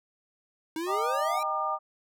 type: exponential sweep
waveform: square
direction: up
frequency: 311.1 to 807 Hz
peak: -31 dBFS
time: 0.76-1.43 s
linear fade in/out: 2 ms
type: chord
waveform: sine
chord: Eb major seventh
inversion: none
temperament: equal with one note detuned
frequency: 622.3 / 784 / 932.3 / 1205.6 Hz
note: Eb5 / G5 / Bb5 / D6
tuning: 0 / 0 / 0 / +45 cents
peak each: -35 / -33 / -35 / -29 dBFS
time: 0.86-1.79 s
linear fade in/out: 50 ms
effects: none